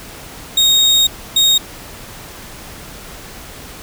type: tone bursts at uneven times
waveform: 35% pulse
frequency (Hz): 3729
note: A#7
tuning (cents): 0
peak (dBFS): -7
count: 2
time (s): 0.57-1.07 / 1.36-1.58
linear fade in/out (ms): 5
effects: pink hiss -34 dBFS RMS until 3.82 s